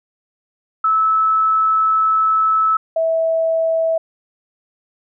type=tone pair in turn; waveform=sine; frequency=1304 / 652 Hz; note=E6 / E5; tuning=-19 / -19 cents; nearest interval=octave; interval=1200 cents; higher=first; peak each=-12 / -14 dBFS; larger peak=first; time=0.84-2.77 / 2.96-3.98 s; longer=first; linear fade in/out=5 ms; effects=none